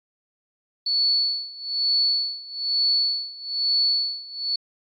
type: tone with tremolo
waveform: sine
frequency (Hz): 4435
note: C#8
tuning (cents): 0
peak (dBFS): -17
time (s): 0.86-4.56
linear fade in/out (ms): 5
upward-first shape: sine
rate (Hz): 1.1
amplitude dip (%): 90
effects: AAC 48 kbps